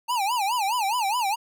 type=tone with vibrato; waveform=square; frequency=880 Hz; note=A5; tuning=in tune; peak=-23 dBFS; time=0.08-1.36 s; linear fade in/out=20 ms; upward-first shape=sine; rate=4.8 Hz; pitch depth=230 cents each way; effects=none